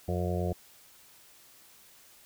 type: harmonic tone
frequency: 89 Hz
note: F2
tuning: 33 cents sharp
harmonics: 1 / 2 / 4 / 5 / 6 / 7 / 8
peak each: -31 / -34 / -37 / -38 / -39 / -39 / -40 dBFS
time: 0.08-0.53 s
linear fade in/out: 5 ms
effects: white hiss -57 dBFS RMS until 2.25 s